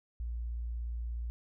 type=tone; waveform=sine; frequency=58.4 Hz; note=A#1; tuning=4 cents sharp; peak=-34 dBFS; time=0.2-1.3 s; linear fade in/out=0 ms; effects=none